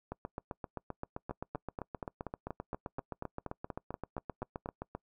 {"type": "two click trains", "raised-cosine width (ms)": 1, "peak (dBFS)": [-24, -24], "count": [15, 38], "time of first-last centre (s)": [[1.31, 4.659], [0.12, 4.95]], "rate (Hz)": [4.18, 7.66], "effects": ["noise-tail reverb RT60 0.1 s tail -25 dB re dry"]}